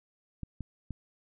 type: clicks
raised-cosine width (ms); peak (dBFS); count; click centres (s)
5; -25; 3; 0.433 / 0.607 / 0.907
effects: none